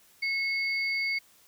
sine tone pair together, 2184 / 4628 Hz, C#7 / D8, -26 / -26 cents, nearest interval octave + minor second, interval 1300 cents, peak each -27 / -35 dBFS, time 0.22-1.19 s, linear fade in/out 10 ms, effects white hiss -60 dBFS RMS until 1.47 s

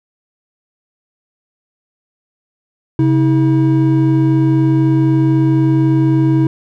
triangle tone pair together, 134.9 / 320.8 Hz, C#3 / E4, -47 / -47 cents, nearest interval octave + minor third, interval 1500 cents, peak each -10 dBFS, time 2.99-6.47 s, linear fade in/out 2 ms, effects none

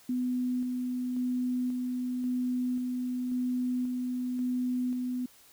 sine tone with tremolo, 250 Hz, B3, 21 cents sharp, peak -27 dBFS, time 0.09-5.26 s, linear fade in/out 5 ms, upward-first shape square, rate 0.93 Hz, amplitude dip 25%, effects white hiss -58 dBFS RMS until 5.52 s

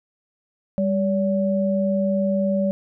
sine tone pair together, 198.2 / 571.4 Hz, G3 / D5, +19 / -48 cents, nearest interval octave + tritone, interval 1833 cents, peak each -20 / -22 dBFS, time 0.78-2.71 s, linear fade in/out 0 ms, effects none

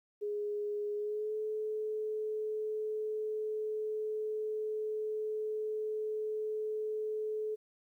sine tone with pitch glide, 415.3 to 430.4 Hz, G#4 to A4, 0 to -38 cents, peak -33 dBFS, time 0.21-7.56 s, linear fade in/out 20 ms, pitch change +62 cents, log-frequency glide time 0.95-1.34 s, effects 12-bit

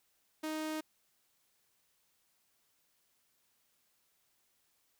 sawtooth tone, 311.5 Hz, D#4, 2 cents sharp, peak -32 dBFS, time 0.43-0.81 s, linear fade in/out 10 ms, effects white hiss -75 dBFS RMS until 4.99 s

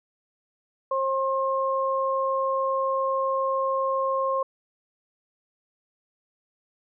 sine tone pair together, 535 / 1067.7 Hz, C5 / C6, +38 / +35 cents, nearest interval octave, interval 1197 cents, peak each -25 dBFS, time 0.91-4.43 s, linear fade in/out 5 ms, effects none

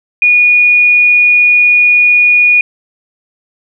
sine tone, 2451 Hz, D#7, 27 cents flat, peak -4 dBFS, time 0.22-2.61 s, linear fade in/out 2 ms, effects none

